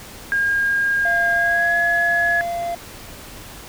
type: tone with pitch glide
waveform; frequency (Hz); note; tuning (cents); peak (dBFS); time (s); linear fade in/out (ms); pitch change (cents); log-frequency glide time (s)
sine; 1619 to 1690.7; G#6 to G#6; -45 to +30; -16; 0.32-2.41; 0; +75; 1.35-1.77
type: tone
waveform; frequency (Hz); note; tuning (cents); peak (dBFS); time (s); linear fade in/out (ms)
triangle; 688; F5; -26; -20; 1.05-2.75; 5
effects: pink hiss -38 dBFS RMS until 3.68 s